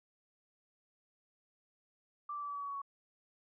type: tone with pitch steps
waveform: sine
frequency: 1174.7 / 1165.9 / 1157.2 / 1148.5 / 1139.9 / 1131.4 / 1122.9 / 1114.5 Hz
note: D6 / D6 / D6 / D6 / C#6 / C#6 / C#6 / C#6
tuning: 0 / -13 / -26 / -39 / +48 / +35 / +22 / +9 cents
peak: -38 dBFS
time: 2.29-2.818 s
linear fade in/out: 5 ms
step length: 66 ms
effects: none